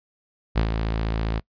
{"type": "tone with ADSR envelope", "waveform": "sawtooth", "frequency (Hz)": 55, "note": "A1", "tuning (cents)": 0, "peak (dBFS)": -13, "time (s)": [0.55, 1.4], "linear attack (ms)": 26, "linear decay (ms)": 92, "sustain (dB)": -6, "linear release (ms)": 13, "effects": ["noise-tail reverb RT60 0.1 s tail -23 dB re dry", "resampled to 11025 Hz"]}